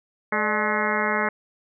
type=harmonic tone with a mistuned harmonic; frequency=213.2 Hz; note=G#3; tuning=46 cents sharp; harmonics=1 / 2 / 3 / 4 / 5 / 6 / 7 / 8 / 9 / 10; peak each=-30 / -30 / -30 / -30 / -30 / -30 / -30 / -30 / -30 / -30 dBFS; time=0.32-1.29 s; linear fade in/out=5 ms; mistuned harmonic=3; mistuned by=-94 cents; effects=none